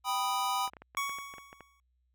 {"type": "chord", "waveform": "square", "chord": "G augmented", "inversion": "none", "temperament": "equal", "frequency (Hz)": [784, 987.8, 1244.5], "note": ["G5", "B5", "D#6"], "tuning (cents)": [0, 0, 0], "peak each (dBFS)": [-35, -33, -35], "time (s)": [0.04, 0.7], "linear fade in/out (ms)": 50}
{"type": "clicks", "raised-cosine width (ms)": 0.5, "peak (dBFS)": -32, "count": 11, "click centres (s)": [0.677, 0.735, 0.768, 0.82, 0.949, 1.095, 1.186, 1.339, 1.383, 1.529, 1.607]}
{"type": "tone with exponential decay", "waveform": "25% pulse", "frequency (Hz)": 1118, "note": "C#6", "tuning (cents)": 14, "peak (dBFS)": -25, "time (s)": [0.97, 1.8], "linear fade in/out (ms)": 1, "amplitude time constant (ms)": 180}
{"effects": ["added 62 Hz sine -70 dBFS peak until 2.14 s"]}